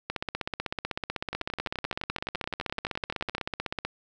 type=two click trains; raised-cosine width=0.3 ms; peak=-14 / -17 dBFS; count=61 / 25; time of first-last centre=0.1-3.85 / 1.33-3.381 s; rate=16 / 11.7 Hz; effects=none